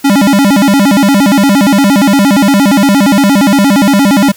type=tone with vibrato; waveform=square; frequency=235.3 Hz; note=A#3; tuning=16 cents sharp; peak=-5 dBFS; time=0.04-4.32 s; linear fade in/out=10 ms; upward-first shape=square; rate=8.6 Hz; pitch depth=290 cents each way; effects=white hiss -37 dBFS RMS until 4.36 s